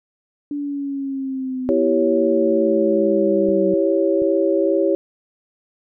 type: linear sweep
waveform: sine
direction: down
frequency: 290.6 to 190 Hz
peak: -22 dBFS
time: 0.51-3.74 s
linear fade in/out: 2 ms
type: chord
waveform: sine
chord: C# diminished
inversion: first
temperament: equal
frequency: 329.6 / 392 / 554.4 Hz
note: E4 / G4 / C#5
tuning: 0 / 0 / 0 cents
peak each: -19 dBFS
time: 1.69-4.95 s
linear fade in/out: 0 ms
type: clicks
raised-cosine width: 3 ms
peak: -23 dBFS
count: 2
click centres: 3.489 / 4.22 s
effects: none